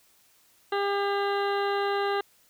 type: harmonic tone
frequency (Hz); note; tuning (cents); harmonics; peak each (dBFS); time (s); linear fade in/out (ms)
401.2; G4; +40; 1 / 2 / 3 / 4 / 5 / 7 / 8 / 9 / 10; -27 / -30 / -33 / -35 / -40 / -41 / -47 / -47 / -43; 0.72-2.21; 5
effects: white hiss -62 dBFS RMS until 2.49 s